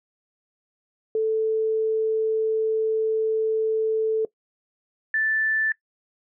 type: tone pair in turn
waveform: sine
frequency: 440 / 1760 Hz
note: A4 / A6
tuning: 0 / 0 cents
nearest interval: 2 octaves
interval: 2400 cents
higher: second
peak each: -19 / -20 dBFS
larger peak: first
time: 1.15-4.25 / 5.14-5.72 s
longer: first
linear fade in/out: 2 ms
effects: noise-tail reverb RT60 0.1 s tail -20 dB re dry